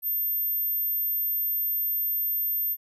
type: tone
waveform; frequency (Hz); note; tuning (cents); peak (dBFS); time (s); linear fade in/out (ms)
sine; 13340; G#9; +7; -24; 0.02-2.77; 50
effects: none